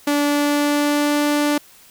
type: tone with pitch glide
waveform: sawtooth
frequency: 290 to 293.5 Hz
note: D4 to D4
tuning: -22 to -1 cents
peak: -12 dBFS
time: 0.07-1.58 s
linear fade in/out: 5 ms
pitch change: +21 cents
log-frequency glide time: 0.25-1.24 s
effects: white hiss -48 dBFS RMS until 1.9 s